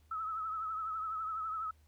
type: tone with vibrato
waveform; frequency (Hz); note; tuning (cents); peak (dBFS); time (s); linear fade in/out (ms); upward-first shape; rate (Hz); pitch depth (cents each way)
sine; 1294; E6; -32; -35; 0.11-1.71; 5; triangle; 12; 59
effects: added 76 Hz sine -62 dBFS peak until 1.87 s + pink hiss -73 dBFS RMS until 1.87 s